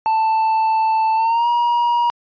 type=tone with pitch glide; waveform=triangle; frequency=884 to 952.9 Hz; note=A5 to A#5; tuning=+8 to +38 cents; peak=-12 dBFS; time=0.06-2.1 s; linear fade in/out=0 ms; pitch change=+130 cents; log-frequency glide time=1.15-1.48 s; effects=resampled to 11025 Hz

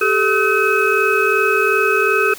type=tone cluster; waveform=sine; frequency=392.3 / 435 / 1275 / 1522 / 2554 Hz; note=G4 / A4 / D#6 / F#6 / D#7; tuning=+1 / -20 / +42 / +48 / +45 cents; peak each=-19 dBFS; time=0.01-2.34 s; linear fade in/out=5 ms; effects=white hiss -36 dBFS RMS until 2.38 s

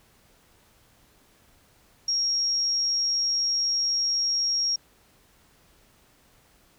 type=tone; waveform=sine; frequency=5588 Hz; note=F8; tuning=in tune; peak=-22 dBFS; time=2.08-4.76 s; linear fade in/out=5 ms; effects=pink hiss -60 dBFS RMS until 6.78 s

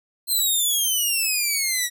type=exponential sweep; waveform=10% pulse; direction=down; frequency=4187 to 1905 Hz; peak=-12 dBFS; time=0.27-1.9 s; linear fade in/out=50 ms; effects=none

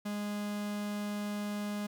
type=tone; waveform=45% pulse; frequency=206.8 Hz; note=G#3; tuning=7 cents flat; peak=-34 dBFS; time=0.05-1.87 s; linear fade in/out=10 ms; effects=none

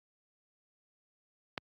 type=click; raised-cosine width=0.3 ms; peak=-18 dBFS; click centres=1.578 s; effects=high-pass 80 Hz 12 dB/octave + AAC 64 kbps

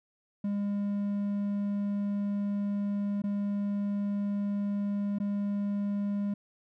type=tone with dropouts; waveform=triangle; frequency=202.7 Hz; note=G#3; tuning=42 cents flat; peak=-26 dBFS; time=0.44-6.34 s; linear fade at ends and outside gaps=5 ms; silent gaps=3.22-3.238 / 5.186-5.2 s; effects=none

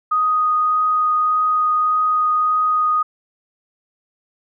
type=tone with vibrato; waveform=sine; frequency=1244.5 Hz; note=D#6; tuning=in tune; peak=-14 dBFS; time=0.11-3.03 s; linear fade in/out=10 ms; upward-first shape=triangle; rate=1.7 Hz; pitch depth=8 cents each way; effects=none

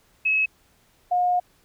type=tone pair in turn; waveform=sine; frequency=2574 / 717.3 Hz; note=E7 / F5; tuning=-42 / +46 cents; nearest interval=octave + minor seventh; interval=2212 cents; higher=first; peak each=-18 dBFS; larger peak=neither; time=0.25-0.46 / 1.11-1.4 s; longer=second; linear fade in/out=10 ms; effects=pink hiss -61 dBFS RMS until 1.64 s

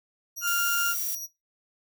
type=tone with tremolo; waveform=sawtooth; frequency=5770 Hz; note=F#8; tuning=44 cents flat; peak=-30 dBFS; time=0.36-1.27 s; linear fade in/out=20 ms; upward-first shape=sine; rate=14 Hz; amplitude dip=30%
type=tone; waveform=30% pulse; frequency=1400 Hz; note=F6; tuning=4 cents sharp; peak=-23 dBFS; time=0.41-0.95 s; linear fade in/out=50 ms
type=noise; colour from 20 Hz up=violet; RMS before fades=-31 dBFS; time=0.47-1.15 s; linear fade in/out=2 ms
effects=noise-tail reverb RT60 0.2 s tail -18 dB re dry

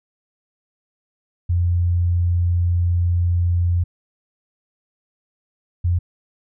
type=tone pair in turn; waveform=sine; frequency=87.31 / 87.62 Hz; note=F2 / F2; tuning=0 / +6 cents; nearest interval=unison; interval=6 cents; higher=second; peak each=-15 dBFS; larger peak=neither; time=1.49-3.84 / 5.84-5.99 s; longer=first; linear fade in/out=10 ms; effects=none

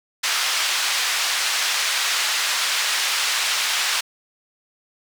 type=band-pass noise; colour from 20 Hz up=white; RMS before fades=-22 dBFS; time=0.23-4.01 s; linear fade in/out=10 ms; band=1100 to 5100 Hz; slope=12 dB/octave; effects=none

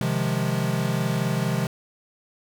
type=chord; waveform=square; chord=F minor seventh; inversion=second; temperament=equal; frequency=130.81 / 155.56 / 174.61 / 207.7 Hz; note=C3 / Eb3 / F3 / Ab3; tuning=0 / 0 / 0 / 0 cents; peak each=-27 / -29 / -29 / -30 dBFS; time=0.01-1.67 s; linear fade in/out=2 ms; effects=none

